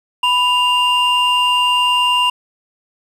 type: tone pair together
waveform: triangle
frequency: 989.9 / 2800 Hz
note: B5 / F7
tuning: +4 / +4 cents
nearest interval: octave + tritone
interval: 1800 cents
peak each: -13 dBFS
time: 0.23-2.3 s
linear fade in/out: 5 ms
effects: resampled to 32000 Hz + 7-bit